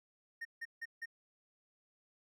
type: tone bursts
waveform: triangle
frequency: 1845 Hz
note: A#6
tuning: 18 cents flat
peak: -38 dBFS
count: 4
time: 0.41-1.058 s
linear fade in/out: 10 ms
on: 42 ms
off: 160 ms
effects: none